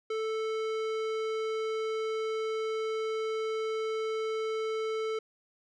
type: tone with tanh clipping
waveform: sine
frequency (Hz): 440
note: A4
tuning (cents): 0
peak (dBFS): -32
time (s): 0.1-5.19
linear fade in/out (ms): 5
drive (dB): 18
effects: none